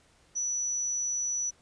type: tone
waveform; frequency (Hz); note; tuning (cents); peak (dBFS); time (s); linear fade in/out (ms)
sine; 5920; F#8; 0; -28; 0.35-1.51; 20
effects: pink hiss -63 dBFS RMS until 1.61 s + resampled to 22050 Hz